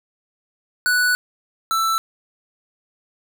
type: tone pair in turn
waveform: square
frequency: 1480 / 1326.7 Hz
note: F#6 / E6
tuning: 0 / +11 cents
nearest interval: major second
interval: 189 cents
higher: first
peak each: -16 / -18 dBFS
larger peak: first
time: 0.86-1.15 / 1.71-1.98 s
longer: first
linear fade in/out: 0 ms
effects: none